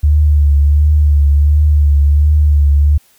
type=tone with vibrato; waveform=sine; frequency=73.42 Hz; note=D2; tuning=in tune; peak=-6 dBFS; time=0.03-2.98 s; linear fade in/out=10 ms; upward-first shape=triangle; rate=1.4 Hz; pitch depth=53 cents each way; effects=white hiss -51 dBFS RMS until 3.18 s